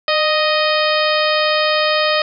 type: harmonic tone with a mistuned harmonic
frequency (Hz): 622.3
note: D#5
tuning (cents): 0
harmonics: 1 / 2 / 3 / 4 / 5 / 6 / 7 / 8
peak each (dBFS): -17 / -20 / -22 / -23 / -24 / -25 / -25 / -26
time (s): 0.08-2.22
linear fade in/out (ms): 2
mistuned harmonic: 1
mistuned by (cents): -37
effects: none